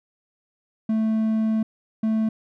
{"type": "tone bursts at uneven times", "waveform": "triangle", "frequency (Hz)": 220, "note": "A3", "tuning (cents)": 0, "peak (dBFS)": -17, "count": 2, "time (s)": [[0.89, 1.63], [2.03, 2.29]], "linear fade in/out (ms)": 5, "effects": []}